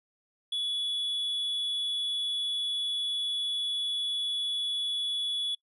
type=tone with amplitude modulation; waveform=triangle; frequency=3403 Hz; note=G#7; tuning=41 cents sharp; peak=-26 dBFS; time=0.52-5.55 s; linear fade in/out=5 ms; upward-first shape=sine; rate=273 Hz; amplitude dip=25%; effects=noise-tail reverb RT60 0.1 s tail -26 dB re dry + resampled to 32000 Hz